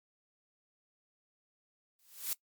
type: noise with exponential growth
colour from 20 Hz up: blue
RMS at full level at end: -32 dBFS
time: 1.99-2.33 s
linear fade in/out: 1 ms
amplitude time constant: 73 ms
effects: noise-tail reverb RT60 0.1 s tail -21 dB re dry + MP3 96 kbps